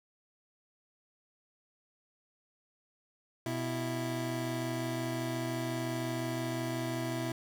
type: tone pair together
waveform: 25% pulse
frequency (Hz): 125.11 / 329.6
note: B2 / E4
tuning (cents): +23 / 0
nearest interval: octave + perfect fourth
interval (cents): 1677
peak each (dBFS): -32 / -32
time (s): 3.46-7.32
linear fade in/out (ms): 2
effects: none